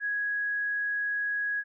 sine tone, 1663 Hz, G#6, 2 cents sharp, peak -27 dBFS, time 0-1.64 s, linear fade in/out 50 ms, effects none

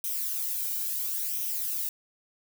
violet noise with flanger, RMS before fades -31 dBFS, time 0.04-1.89 s, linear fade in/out 2 ms, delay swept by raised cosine 0.33 to 1.33 ms, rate 0.73 Hz, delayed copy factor +0.55, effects none

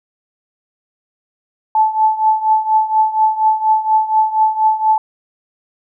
sine tone with tremolo, 871 Hz, A5, 18 cents flat, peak -7 dBFS, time 1.75-4.98 s, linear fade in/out 2 ms, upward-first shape triangle, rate 4.2 Hz, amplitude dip 85%, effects none

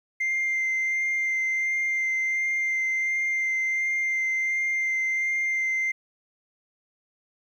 sine tone with vibrato, 2093 Hz, C7, in tune, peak -21 dBFS, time 0.2-5.92 s, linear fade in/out 10 ms, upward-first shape sine, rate 1.4 Hz, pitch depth 11 cents each way, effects tanh soft clip ceiling -21 dBFS + 10-bit

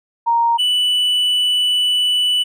sine / triangle tone pair in turn, 932.3 / 2971 Hz, A#5 / F#7, 0 / +6 cents, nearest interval octave + minor sixth, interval 2006 cents, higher second, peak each -12 dBFS, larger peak neither, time 0.26-0.58 / 0.58-2.44 s, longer second, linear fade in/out 20 ms, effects none

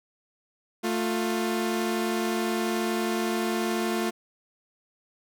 sawtooth tone pair together, 222.4 / 353.1 Hz, A3 / F4, +19 / +19 cents, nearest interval minor sixth, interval 800 cents, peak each -24 dBFS, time 0.83-4.11 s, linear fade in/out 20 ms, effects none

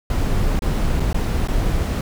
brown noise with dropouts, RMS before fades -19 dBFS, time 0.1-2.01 s, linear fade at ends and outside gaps 2 ms, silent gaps 0.592-0.621 / 0.998-1.002 / 1.13-1.144 / 1.475-1.484 s, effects none

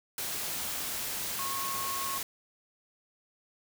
sine tone in noise, 1091 Hz, C#6, 28 cents flat, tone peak -35 dBFS, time 1.39-2.18 s, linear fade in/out 2 ms, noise white, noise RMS -35 dBFS, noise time 0.18-2.23 s, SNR -3 dB, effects none

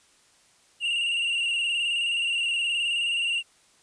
triangle tone with vibrato, 2794 Hz, F7, in tune, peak -22 dBFS, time 0.8-3.43 s, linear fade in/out 50 ms, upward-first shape square, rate 19 Hz, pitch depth 37 cents each way, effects white hiss -60 dBFS RMS until 3.82 s + resampled to 22050 Hz

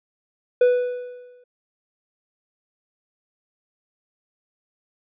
triangle tone with exponential decay, 493.9 Hz, B4, in tune, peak -9 dBFS, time 0.61-1.44 s, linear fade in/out 5 ms, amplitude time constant 180 ms, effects resampled to 8000 Hz

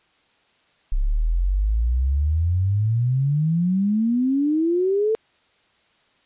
sine exponential sweep, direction up, 32.7 to 448.6 Hz, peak -17 dBFS, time 0.92-5.15 s, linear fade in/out 0 ms, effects white hiss -61 dBFS RMS until 6.25 s + resampled to 8000 Hz

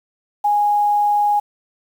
sine tone with quantisation, 827 Hz, G#5, 8 cents flat, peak -13 dBFS, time 0.44-1.4 s, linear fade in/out 10 ms, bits 7, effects none

